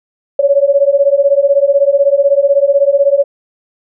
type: beating tone pair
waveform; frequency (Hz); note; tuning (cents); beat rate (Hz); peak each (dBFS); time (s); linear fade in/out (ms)
sine; 553 / 569; C#5 / C#5; -4 / +45; 16; -10; 0.39-3.24; 5
effects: none